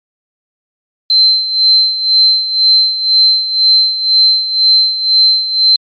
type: tone with tremolo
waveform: sine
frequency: 4100 Hz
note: C8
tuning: 36 cents flat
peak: -4 dBFS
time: 1.1-5.76 s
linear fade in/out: 2 ms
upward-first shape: sine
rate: 2 Hz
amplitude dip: 70%
effects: MP3 32 kbps